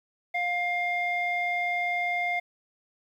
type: tone with low-pass filter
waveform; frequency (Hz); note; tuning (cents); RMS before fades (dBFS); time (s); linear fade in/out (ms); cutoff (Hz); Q
square; 705; F5; +16; -28; 0.34-2.4; 10; 2300; 4.5
effects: 10-bit